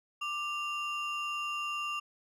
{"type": "ring-modulated tone", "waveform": "triangle", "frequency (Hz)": 1982, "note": "B6", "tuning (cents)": 6, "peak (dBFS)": -28, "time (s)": [0.21, 2], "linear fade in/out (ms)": 10, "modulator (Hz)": 799, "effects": []}